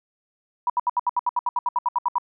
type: tone bursts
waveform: sine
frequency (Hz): 976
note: B5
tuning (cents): -21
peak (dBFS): -18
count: 16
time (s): 0.67-2.183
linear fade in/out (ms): 2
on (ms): 28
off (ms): 71
effects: none